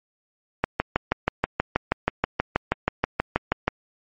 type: click train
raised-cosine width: 0.5 ms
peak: -4 dBFS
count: 20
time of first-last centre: 0.64-3.68 s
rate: 6.25 Hz
effects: MP3 32 kbps